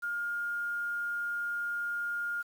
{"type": "tone with quantisation", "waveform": "sine", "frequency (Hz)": 1415, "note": "F6", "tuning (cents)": 22, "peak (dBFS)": -31, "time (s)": [0.02, 2.43], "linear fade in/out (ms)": 20, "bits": 9, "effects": []}